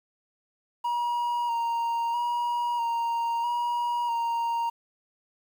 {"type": "tone with vibrato", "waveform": "triangle", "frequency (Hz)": 944, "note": "A#5", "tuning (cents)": 22, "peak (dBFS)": -23, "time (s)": [0.84, 4.7], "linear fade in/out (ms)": 10, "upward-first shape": "square", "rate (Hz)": 0.77, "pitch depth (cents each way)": 23, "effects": ["9-bit"]}